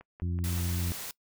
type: click train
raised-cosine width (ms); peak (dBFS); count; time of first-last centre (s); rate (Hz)
0.5; -34; 4; 0.01-0.578; 5.28
type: harmonic tone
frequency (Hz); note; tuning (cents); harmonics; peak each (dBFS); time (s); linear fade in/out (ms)
87.31; F2; 0; 1 / 2 / 3 / 4; -29 / -36 / -44 / -47; 0.22-0.92; 0
type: noise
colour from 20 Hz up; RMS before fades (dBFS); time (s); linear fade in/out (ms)
white; -39; 0.44-1.11; 0
effects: noise-tail reverb RT60 0.1 s tail -22 dB re dry